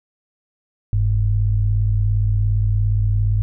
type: tone pair together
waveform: sine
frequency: 46.01 / 103.3 Hz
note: F#1 / G#2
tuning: -9 / -9 cents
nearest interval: octave + major second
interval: 1400 cents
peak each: -19 / -16 dBFS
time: 0.93-3.42 s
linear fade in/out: 0 ms
effects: none